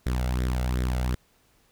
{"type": "tone with flanger", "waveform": "sawtooth", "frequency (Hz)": 62.4, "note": "B1", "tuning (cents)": 19, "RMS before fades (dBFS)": -26, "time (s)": [0.06, 1.15], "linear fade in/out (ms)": 5, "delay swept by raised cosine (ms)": [0.53, 1.47], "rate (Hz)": 2.7, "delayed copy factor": 0.6, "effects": ["pink hiss -64 dBFS RMS until 1.71 s"]}